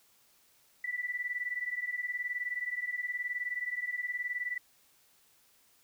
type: beating tone pair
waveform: sine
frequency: 1957 / 1976 Hz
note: B6 / B6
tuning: -16 / 0 cents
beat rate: 19 Hz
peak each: -37 / -35 dBFS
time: 0.84-4.58 s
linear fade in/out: 5 ms
effects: white hiss -66 dBFS RMS until 5.83 s